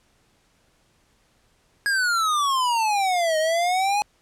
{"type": "exponential two-way sweep", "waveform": "square", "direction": "down then up", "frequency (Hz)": [1661.2, 619, 842], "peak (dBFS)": -20, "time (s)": [1.86, 4.02], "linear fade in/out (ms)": 0, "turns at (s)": 3.38, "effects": ["pink hiss -63 dBFS RMS until 4.21 s", "low-pass 10000 Hz 12 dB/octave"]}